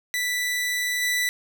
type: tone with level steps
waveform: sawtooth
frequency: 1975.5 Hz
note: B6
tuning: in tune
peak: -20 / -18 dBFS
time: 0.14-1.29 s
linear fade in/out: 0 ms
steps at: 1.01 s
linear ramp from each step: 20 ms
effects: none